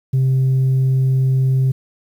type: tone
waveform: sine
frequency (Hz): 131.7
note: C3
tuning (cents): +12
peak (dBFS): -10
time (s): 0.13-1.72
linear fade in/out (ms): 10
effects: tanh soft clip ceiling -11 dBFS + 8-bit